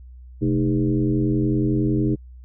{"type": "tone with frequency modulation", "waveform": "sine", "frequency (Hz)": 220, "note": "A3", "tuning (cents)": 0, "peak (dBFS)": -17, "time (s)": [0.41, 2.16], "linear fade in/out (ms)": 20, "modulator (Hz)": 90.9, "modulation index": 1.7, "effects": ["added 62 Hz sine -39 dBFS peak until 2.44 s"]}